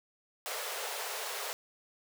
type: high-pass noise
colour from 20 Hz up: pink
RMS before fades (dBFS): -38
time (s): 0.46-1.53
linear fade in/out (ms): 0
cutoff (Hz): 410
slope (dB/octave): 96
effects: none